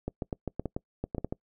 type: clicks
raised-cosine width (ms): 2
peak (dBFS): -18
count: 12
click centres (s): 0.08 / 0.222 / 0.328 / 0.477 / 0.596 / 0.657 / 0.765 / 1.04 / 1.148 / 1.182 / 1.246 / 1.325
effects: noise-tail reverb RT60 0.1 s tail -25 dB re dry